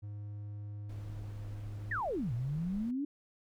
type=tone; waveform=triangle; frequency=103.4 Hz; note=G#2; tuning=7 cents flat; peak=-38 dBFS; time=0.02-2 s; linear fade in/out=20 ms
type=noise; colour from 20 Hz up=brown; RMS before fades=-49 dBFS; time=0.89-2.91 s; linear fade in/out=5 ms
type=exponential two-way sweep; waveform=sine; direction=down then up; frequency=1951 to 113.1 to 296.6 Hz; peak=-32 dBFS; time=1.91-3.05 s; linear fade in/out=5 ms; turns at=2.33 s
effects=none